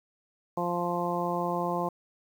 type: harmonic tone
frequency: 174.61 Hz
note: F3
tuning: in tune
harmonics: 1 / 2 / 3 / 4 / 5 / 6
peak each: -34 / -34 / -34 / -34 / -34 / -34 dBFS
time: 0.57-1.89 s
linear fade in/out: 5 ms
effects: 9-bit